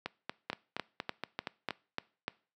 two click trains, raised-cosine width 0.3 ms, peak -19 / -17 dBFS, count 8 / 7, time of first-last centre 0.06-1.707 / 0.5-2.28 s, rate 4.25 / 3.37 Hz, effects noise-tail reverb RT60 0.4 s tail -22 dB re dry + high-pass 150 Hz 12 dB/octave

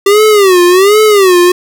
square tone with vibrato, 389.9 Hz, G4, 9 cents flat, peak -4 dBFS, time 0.06-1.52 s, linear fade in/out 5 ms, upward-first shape sine, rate 1.3 Hz, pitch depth 180 cents each way, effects none

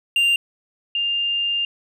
triangle / sine tone pair in turn, 2789 / 2802 Hz, F7 / F7, -3 / +5 cents, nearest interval unison, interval 8 cents, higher second, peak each -13 / -19 dBFS, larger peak first, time 0.16-0.36 / 0.95-1.65 s, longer second, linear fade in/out 2 ms, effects none

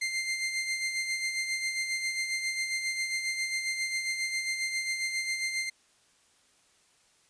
sawtooth tone with tremolo, 2093 Hz, C7, in tune, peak -24 dBFS, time 0.01-5.7 s, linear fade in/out 10 ms, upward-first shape sine, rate 7.4 Hz, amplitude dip 50%, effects white hiss -65 dBFS RMS until 7.29 s + resampled to 22050 Hz

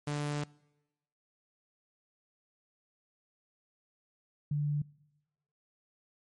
sawtooth / sine tone pair in turn, 146.8 / 146.8 Hz, D3 / D3, 0 / 0 cents, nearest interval unison, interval 0 cents, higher neither, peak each -28 dBFS, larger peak neither, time 0.07-0.44 / 4.51-4.82 s, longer first, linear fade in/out 5 ms, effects noise-tail reverb RT60 1.0 s tail -24 dB re dry + MP3 48 kbps

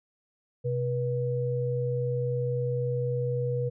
sine tone pair together, 128.2 / 484.4 Hz, C3 / B4, -35 / -34 cents, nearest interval octave + major seventh, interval 2301 cents, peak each -28 / -29 dBFS, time 0.64-3.7 s, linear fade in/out 20 ms, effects none

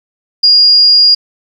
sine tone, 4845 Hz, D#8, 47 cents flat, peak -3 dBFS, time 0.43-1.15 s, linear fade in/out 10 ms, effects 7-bit

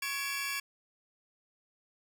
sawtooth tone cluster, 1104 / 1678 / 2320 / 2713 Hz, C#6 / G#6 / D7 / E7, -7 / +17 / -22 / +49 cents, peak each -38 / -36 / -33 / -37 dBFS, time 0.02-0.6 s, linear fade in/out 5 ms, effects none

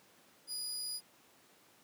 25% pulse tone, 4918 Hz, D#8, 21 cents flat, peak -33 dBFS, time 0.47-1.01 s, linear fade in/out 50 ms, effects pink hiss -64 dBFS RMS until 1.83 s + high-pass 200 Hz 12 dB/octave

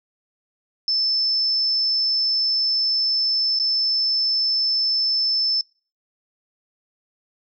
sine tone with dropouts, 5274 Hz, E8, in tune, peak -18 dBFS, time 0.88-5.61 s, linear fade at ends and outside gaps 1 ms, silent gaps 3.589-3.598 s, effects noise-tail reverb RT60 0.4 s tail -25 dB re dry

